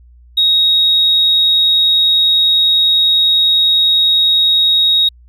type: tone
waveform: triangle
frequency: 3770 Hz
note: A#7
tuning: 19 cents sharp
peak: -5 dBFS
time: 0.37-5.09 s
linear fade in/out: 10 ms
effects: tanh soft clip ceiling -6 dBFS + added 60 Hz sine -40 dBFS peak until 5.28 s